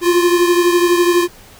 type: beating tone pair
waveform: square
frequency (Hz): 348 / 360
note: F4 / F#4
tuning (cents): -6 / -47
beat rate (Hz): 12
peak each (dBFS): -12 / -18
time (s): 0.01-1.28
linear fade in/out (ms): 50
effects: pink hiss -42 dBFS RMS until 1.59 s